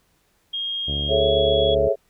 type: tone with pitch glide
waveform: sine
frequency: 3244 to 3345 Hz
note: G#7 to G#7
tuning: -41 to +12 cents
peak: -24 dBFS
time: 0.53-1.75 s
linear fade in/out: 10 ms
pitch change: +53 cents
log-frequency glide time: 1.07-1.24 s
type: harmonic tone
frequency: 71.9 Hz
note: D2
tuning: 36 cents flat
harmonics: 1 / 2 / 3 / 4 / 5 / 6 / 7 / 8 / 9 / 10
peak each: -27 / -31 / -37 / -37 / -41 / -42 / -45 / -43 / -46 / -49 dBFS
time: 0.87-1.89 s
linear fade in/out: 20 ms
type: chord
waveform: sine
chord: A major seventh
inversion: third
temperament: just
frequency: 412.5 / 440 / 550 / 660 Hz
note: G#4 / A4 / C#5 / E5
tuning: -12 / 0 / -14 / +2 cents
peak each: -23 / -24 / -20 / -22 dBFS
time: 1.08-1.96 s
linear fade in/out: 50 ms
effects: pink hiss -64 dBFS RMS until 2.09 s